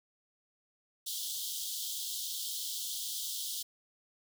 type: high-pass noise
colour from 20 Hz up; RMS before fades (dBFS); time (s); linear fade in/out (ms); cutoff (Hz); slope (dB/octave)
pink; -38; 1.06-3.63; 10; 3100; 96
effects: none